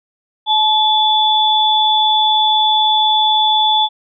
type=tone pair together; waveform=sine; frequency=862 / 3454 Hz; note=A5 / A7; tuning=-36 / -33 cents; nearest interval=2 octaves; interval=2403 cents; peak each=-13 dBFS; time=0.46-3.89 s; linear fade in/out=50 ms; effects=none